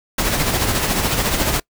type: noise with tremolo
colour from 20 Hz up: pink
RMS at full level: -17 dBFS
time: 0.18-1.6 s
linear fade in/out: 5 ms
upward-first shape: sine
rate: 14 Hz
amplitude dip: 45%
effects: noise-tail reverb RT60 0.1 s tail -24 dB re dry